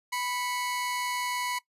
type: tone pair together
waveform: sawtooth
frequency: 987.8 / 2206 Hz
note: B5 / C#7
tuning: 0 / -9 cents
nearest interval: octave + major second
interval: 1391 cents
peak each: -27 / -31 dBFS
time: 0.12-1.59 s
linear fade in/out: 10 ms
effects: noise-tail reverb RT60 0.1 s tail -19 dB re dry + resampled to 32000 Hz